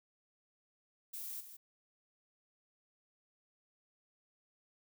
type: noise with echo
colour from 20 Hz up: violet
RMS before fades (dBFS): -44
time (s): 1.13-1.41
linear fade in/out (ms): 10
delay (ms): 160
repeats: 1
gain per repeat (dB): -9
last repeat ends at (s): 1.57
effects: none